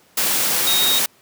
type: tone in noise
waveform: sine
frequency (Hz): 3751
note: A#7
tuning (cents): +10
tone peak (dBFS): -17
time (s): 0.67-0.99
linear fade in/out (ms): 5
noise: white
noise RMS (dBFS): -19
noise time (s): 0.17-1.06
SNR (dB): -1
effects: pink hiss -54 dBFS RMS until 1.21 s + high-pass 150 Hz 12 dB/octave